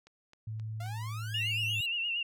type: click train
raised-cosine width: 0.2 ms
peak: -38 dBFS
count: 4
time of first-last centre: 0.07-0.862 s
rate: 3.79 Hz
type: tone with pitch glide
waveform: sine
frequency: 109.6 to 108.59 Hz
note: A2 to A2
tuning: -6 to -22 cents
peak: -35 dBFS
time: 0.47-1.81 s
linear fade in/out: 5 ms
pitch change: -16 cents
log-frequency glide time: 1.1-1.48 s
type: exponential sweep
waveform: sawtooth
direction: up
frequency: 675 to 4066 Hz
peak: -39 dBFS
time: 0.8-1.86 s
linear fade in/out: 5 ms
type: tone with vibrato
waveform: sine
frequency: 2783 Hz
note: F7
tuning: 7 cents flat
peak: -30 dBFS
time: 1.34-2.23 s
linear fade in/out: 5 ms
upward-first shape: sine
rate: 8.6 Hz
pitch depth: 65 cents each way
effects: none